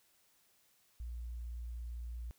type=tone; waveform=sine; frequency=58.9 Hz; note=A#1; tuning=19 cents sharp; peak=-40 dBFS; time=1-2.31 s; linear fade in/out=0 ms; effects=white hiss -71 dBFS RMS until 2.38 s